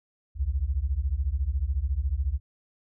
sine beating tone pair, 61.2 / 75.2 Hz, B1 / D2, -15 / +42 cents, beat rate 14 Hz, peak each -27 dBFS, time 0.35-2.4 s, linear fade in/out 50 ms, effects none

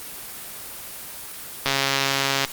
click train, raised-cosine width 0.2 ms, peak -3 dBFS, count 109, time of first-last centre 1.66-2.448 s, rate 137 Hz, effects white hiss -36 dBFS RMS until 2.52 s + Opus 24 kbps

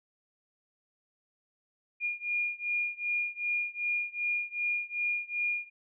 sine beating tone pair, 2423 / 2425.6 Hz, D#7 / D#7, -47 / -45 cents, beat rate 2.6 Hz, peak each -32 / -33 dBFS, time 2-5.7 s, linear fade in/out 50 ms, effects none

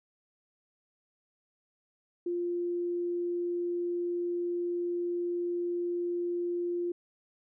sine tone, 349.2 Hz, F4, in tune, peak -29 dBFS, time 2.26-6.92 s, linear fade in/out 5 ms, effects none

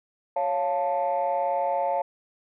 sine chord, Db augmented, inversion none, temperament equal, 554.4 / 698.5 / 880 Hz, Db5 / F5 / A5, 0 / 0 / 0 cents, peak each -26 dBFS, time 0.36-2.02 s, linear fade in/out 5 ms, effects tanh soft clip ceiling -17 dBFS

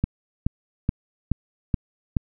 click train, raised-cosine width 5 ms, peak -8 dBFS, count 6, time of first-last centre 0.04-2.168 s, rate 2.35 Hz, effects none

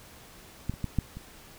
clicks, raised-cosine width 5 ms, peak -16 / -29 / -17 / -12 / -27 dBFS, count 5, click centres 0.696 / 0.739 / 0.843 / 0.987 / 1.17 s, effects pink hiss -51 dBFS RMS until 1.58 s

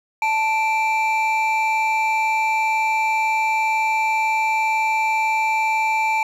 triangle tone pair together, 879 / 2347 Hz, A5 / D7, -2 / -2 cents, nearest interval octave + perfect fourth, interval 1700 cents, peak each -16 / -19 dBFS, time 0.22-6.23 s, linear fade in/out 2 ms, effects tanh soft clip ceiling -11 dBFS

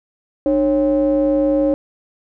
triangle ring-modulated tone, 123.6 Hz, B2, 2 cents sharp, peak -8 dBFS, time 0.46-1.74 s, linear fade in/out 0 ms, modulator 425 Hz, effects none

